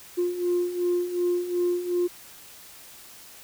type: beating tone pair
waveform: sine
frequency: 351.4 / 354.1 Hz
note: F4 / F4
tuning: +11 / +24 cents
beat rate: 2.7 Hz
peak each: -28 / -23 dBFS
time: 0.17-2.08 s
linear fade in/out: 20 ms
effects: tanh soft clip ceiling -17 dBFS + white hiss -47 dBFS RMS until 3.43 s